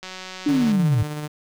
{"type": "click train", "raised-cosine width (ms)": 0.2, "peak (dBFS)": -18, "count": 129, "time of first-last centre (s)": [0.03, 0.718], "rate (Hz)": 186}
{"type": "linear sweep", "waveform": "sine", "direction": "down", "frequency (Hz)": [301, 99.8], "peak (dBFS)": -16, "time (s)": [0.46, 1.03], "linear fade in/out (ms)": 5}
{"type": "tone with tremolo", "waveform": "sawtooth", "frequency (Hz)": 150, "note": "D3", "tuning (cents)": 37, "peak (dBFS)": -23, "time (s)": [0.48, 1.28], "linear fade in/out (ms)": 10, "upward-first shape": "square", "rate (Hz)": 16, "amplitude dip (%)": 25}
{"effects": []}